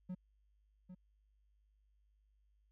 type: tone with echo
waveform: triangle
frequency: 182.5 Hz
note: F#3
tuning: 24 cents flat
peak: -38 dBFS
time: 0.09-0.15 s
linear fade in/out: 10 ms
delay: 800 ms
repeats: 1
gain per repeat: -9 dB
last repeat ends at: 0.95 s
effects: added 51 Hz sine -70 dBFS peak until 2.71 s